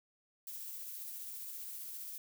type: noise with tremolo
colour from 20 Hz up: violet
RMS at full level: -44 dBFS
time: 0.47-2.18 s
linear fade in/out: 2 ms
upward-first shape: triangle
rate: 15 Hz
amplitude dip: 25%
effects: none